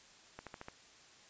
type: accelerating click train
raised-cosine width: 0.5 ms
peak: -30 dBFS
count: 5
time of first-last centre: 0.39-0.684 s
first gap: 77 ms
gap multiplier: 0.97
effects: white hiss -60 dBFS RMS until 1.29 s + resampled to 16000 Hz